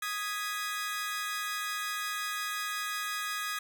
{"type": "chord", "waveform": "sawtooth", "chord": "G# minor", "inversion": "second", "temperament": "equal", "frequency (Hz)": [1244.5, 1661.2, 1975.5], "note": ["D#6", "G#6", "B6"], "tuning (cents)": [0, 0, 0], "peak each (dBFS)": [-32, -33, -38], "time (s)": [0.02, 3.59], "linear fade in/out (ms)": 5, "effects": []}